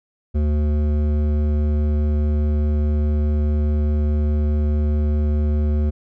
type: tone with hard clipping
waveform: sine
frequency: 74.6 Hz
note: D2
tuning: 28 cents sharp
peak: -18 dBFS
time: 0.34-5.91 s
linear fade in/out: 20 ms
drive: 12 dB
effects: none